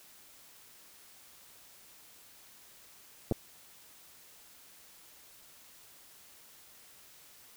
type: clicks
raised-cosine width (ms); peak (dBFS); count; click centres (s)
2; -16 / -17; 2; 3.313 / 3.322
effects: white hiss -57 dBFS RMS until 7.56 s